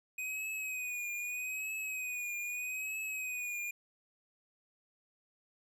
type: tone with vibrato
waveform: square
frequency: 2500 Hz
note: D#7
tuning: 8 cents sharp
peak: -37 dBFS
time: 0.18-3.71 s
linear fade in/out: 5 ms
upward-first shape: triangle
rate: 0.8 Hz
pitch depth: 65 cents each way
effects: none